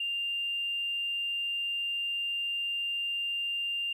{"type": "tone with tanh clipping", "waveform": "triangle", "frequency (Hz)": 2794, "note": "F7", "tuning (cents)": 0, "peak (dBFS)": -29, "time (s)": [0, 3.93], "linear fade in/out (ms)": 5, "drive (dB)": 1, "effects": []}